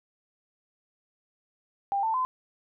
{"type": "tone with pitch steps", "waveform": "sine", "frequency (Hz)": [796, 891, 1023], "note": ["G5", "A5", "C6"], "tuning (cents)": [26, 22, -39], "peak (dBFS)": -24, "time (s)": [1.92, 2.25], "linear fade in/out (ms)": 0, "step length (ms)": 110, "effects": []}